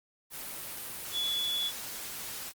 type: tone in noise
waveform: sine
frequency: 3422 Hz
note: A7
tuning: 49 cents flat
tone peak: -29 dBFS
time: 1.12-1.72 s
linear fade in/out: 50 ms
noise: white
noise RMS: -40 dBFS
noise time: 0.3-2.53 s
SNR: +8 dB
effects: Opus 32 kbps